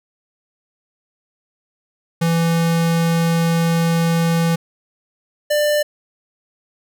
square tone pair in turn, 166.7 / 594.1 Hz, E3 / D5, +20 / +20 cents, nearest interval octave + minor seventh, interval 2200 cents, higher second, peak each -15 dBFS, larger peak neither, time 2.21-4.56 / 5.5-5.83 s, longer first, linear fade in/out 10 ms, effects none

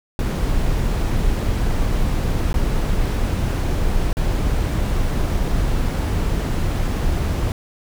brown noise with dropouts, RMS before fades -19 dBFS, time 0.19-7.52 s, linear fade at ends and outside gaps 1 ms, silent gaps 2.53-2.541 / 4.13-4.169 s, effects none

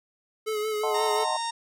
square tone with vibrato, 428.8 Hz, A4, 45 cents flat, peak -27 dBFS, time 0.46-1.25 s, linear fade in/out 20 ms, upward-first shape sine, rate 5.6 Hz, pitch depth 34 cents each way
sine chord, D# diminished seventh, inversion none, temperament equal with one note detuned, 622.3 / 740 / 882.5 / 1046.5 Hz, D#5 / F#5 / A5 / C6, 0 / 0 / +5 / 0 cents, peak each -32 dBFS, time 0.83-1.37 s, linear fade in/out 5 ms
harmonic tone, 924 Hz, A#5, 16 cents flat, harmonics 1 / 2 / 3 / 4 / 5 / 6 / 7 / 8 / 9 / 10, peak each -29 / -40 / -45 / -37 / -47 / -37 / -47 / -48 / -43 / -46 dBFS, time 0.94-1.51 s, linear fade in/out 10 ms
effects none

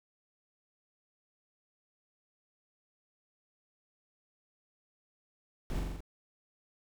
brown noise with echo, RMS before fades -35 dBFS, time 5.7-5.79 s, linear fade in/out 0 ms, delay 43 ms, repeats 5, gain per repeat -2 dB, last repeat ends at 6.005 s, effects none

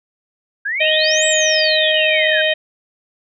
sine exponential two-way sweep, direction up then down, 1568 to 7902 to 1568 Hz, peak -18 dBFS, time 0.65-2.42 s, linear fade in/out 10 ms, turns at 1.26 s
harmonic tone, 622.3 Hz, D#5, in tune, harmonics 1 / 3 / 4 / 5 / 6, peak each -17 / -19 / -22 / -20 / -24 dBFS, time 0.8-2.54 s, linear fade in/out 10 ms
effects none

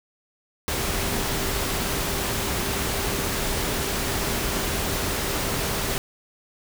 sine tone in noise, 395.5 Hz, G4, 15 cents sharp, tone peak -36 dBFS, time 0.68-5.98 s, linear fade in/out 0 ms, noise pink, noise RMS -26 dBFS, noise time 0.68-5.98 s, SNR -13 dB, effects none

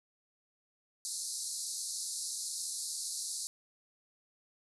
white band-pass noise, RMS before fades -39 dBFS, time 1.05-3.47 s, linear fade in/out 0 ms, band 4000 to 11000 Hz, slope 96 dB/octave, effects none

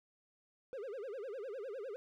triangle tone with vibrato, 466.2 Hz, A#4, in tune, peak -39 dBFS, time 0.73-1.96 s, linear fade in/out 0 ms, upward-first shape sine, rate 9.9 Hz, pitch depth 290 cents each way, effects none

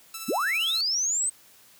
5% pulse tone with tremolo, 1322 Hz, E6, 5 cents sharp, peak -21 dBFS, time 0.14-0.81 s, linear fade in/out 2 ms, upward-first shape triangle, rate 15 Hz, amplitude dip 50%
sine linear sweep, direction up, 164.81 to 8372 Hz, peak -23 dBFS, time 0.28-1.3 s, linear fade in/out 10 ms
effects white hiss -55 dBFS RMS until 1.79 s + high-pass 60 Hz 12 dB/octave

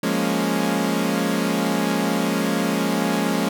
sawtooth chord, Bb minor seventh, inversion second, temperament equal with one note detuned, 174.61 / 207.7 / 232.1 / 277.2 Hz, F3 / Ab3 / Bb3 / Db4, 0 / 0 / -7 / 0 cents, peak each -22 / -20 / -22 / -21 dBFS, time 0.03-3.49 s, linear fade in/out 5 ms, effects none

